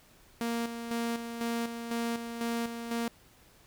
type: tone with tremolo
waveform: sawtooth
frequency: 233.1 Hz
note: A#3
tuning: in tune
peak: -26 dBFS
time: 0.41-3.08 s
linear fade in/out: 0 ms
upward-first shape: square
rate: 2 Hz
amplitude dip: 55%
effects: pink hiss -60 dBFS RMS until 3.66 s